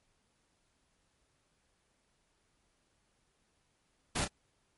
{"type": "noise with echo", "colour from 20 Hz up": "pink", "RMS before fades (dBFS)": -33, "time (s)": [4.15, 4.25], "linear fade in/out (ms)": 10, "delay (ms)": 31, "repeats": 1, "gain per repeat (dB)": -7, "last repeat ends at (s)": 4.281, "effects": ["pink hiss -75 dBFS RMS until 4.77 s", "MP3 48 kbps"]}